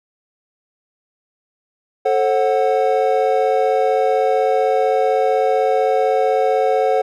triangle chord, F# diminished, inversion first, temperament equal with one note detuned, 440 / 535.8 / 740 Hz, A4 / C5 / F#5, 0 / +41 / 0 cents, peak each -16 dBFS, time 2.05-7.02 s, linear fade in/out 10 ms, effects none

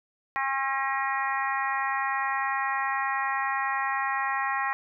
harmonic tone, 270.2 Hz, C#4, 44 cents flat, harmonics 3 / 4 / 5 / 6 / 7 / 8 / 9, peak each -31 / -30 / -36 / -39 / -30 / -43 / -40 dBFS, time 0.36-4.73 s, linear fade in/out 0 ms, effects none

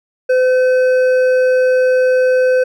sine tone with hard clipping, 510 Hz, C5, 44 cents flat, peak -11 dBFS, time 0.29-2.64 s, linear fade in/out 10 ms, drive 7 dB, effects none

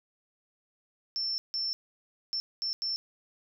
sine tone bursts at uneven times, 5370 Hz, E8, 31 cents sharp, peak -29 dBFS, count 5, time 1.16-1.38 / 1.54-1.73 / 2.33-2.4 / 2.62-2.73 / 2.82-2.96 s, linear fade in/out 0 ms, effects none

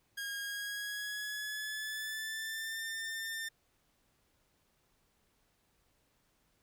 sawtooth tone with pitch glide, 1630 to 1798.2 Hz, G#6 to A6, -33 to +37 cents, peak -34 dBFS, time 0.17-3.49 s, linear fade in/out 10 ms, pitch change +170 cents, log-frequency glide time 0.42-2.82 s, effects pink hiss -74 dBFS RMS until 6.62 s

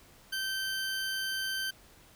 20% pulse tone, 1551 Hz, G6, 19 cents flat, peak -27 dBFS, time 0.32-1.71 s, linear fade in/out 10 ms, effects pink hiss -58 dBFS RMS until 2.15 s

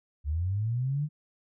sine linear sweep, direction up, 69.3 to 153.7 Hz, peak -26 dBFS, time 0.24-1.09 s, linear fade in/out 50 ms, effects none

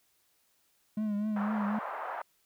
triangle tone with vibrato, 210 Hz, G#3, 19 cents sharp, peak -27 dBFS, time 0.97-1.79 s, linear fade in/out 5 ms, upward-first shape triangle, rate 4 Hz, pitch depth 64 cents each way
white band-pass noise, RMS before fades -38 dBFS, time 1.36-2.22 s, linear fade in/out 5 ms, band 590 to 1300 Hz, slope 24 dB/octave
effects white hiss -71 dBFS RMS until 2.45 s

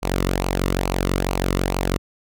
sawtooth tone with flanger, 46.09 Hz, F#1, 6 cents flat, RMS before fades -22 dBFS, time 0.02-1.98 s, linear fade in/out 20 ms, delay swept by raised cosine 0.56 to 1.27 ms, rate 2.3 Hz, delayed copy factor -0.6, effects none

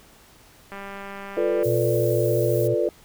click train, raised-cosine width 0.5 ms, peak -22 dBFS, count 181, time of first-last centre 0.72-1.629 s, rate 198 Hz
sine chord, B half-diminished seventh, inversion second, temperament equal, 349.2 / 440 / 493.9 / 587.3 Hz, F4 / A4 / B4 / D5, 0 / 0 / 0 / 0 cents, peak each -25 dBFS, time 1.37-2.89 s, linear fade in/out 2 ms
violet noise, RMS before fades -37 dBFS, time 1.63-2.68 s, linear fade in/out 10 ms
sine tone with vibrato, 120.5 Hz, B2, 42 cents flat, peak -24 dBFS, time 1.65-2.75 s, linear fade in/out 20 ms, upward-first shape sine, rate 1.5 Hz, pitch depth 12 cents each way
effects pink hiss -52 dBFS RMS until 3.04 s

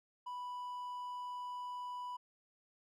triangle tone, 987.8 Hz, B5, in tune, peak -39 dBFS, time 0.26-2.17 s, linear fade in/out 10 ms, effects none

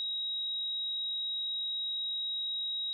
sine tone, 3814 Hz, A#7, 39 cents sharp, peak -32 dBFS, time 0-2.93 s, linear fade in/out 0 ms, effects none

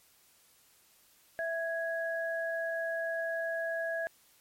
sine tone pair together, 660.4 / 1661.2 Hz, E5 / G#6, +3 / 0 cents, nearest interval octave + major third, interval 1597 cents, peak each -33 / -35 dBFS, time 1.39-4.07 s, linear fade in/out 0 ms, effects white hiss -64 dBFS RMS until 4.4 s + MP3 64 kbps

